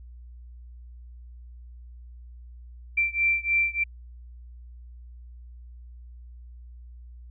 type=beating tone pair; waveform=sine; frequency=2349 / 2352.3 Hz; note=D7 / D7; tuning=0 / +2 cents; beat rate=3.3 Hz; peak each=-24 / -25 dBFS; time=2.97-3.84 s; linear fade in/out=10 ms; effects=added 60 Hz sine -42 dBFS peak until 7.3 s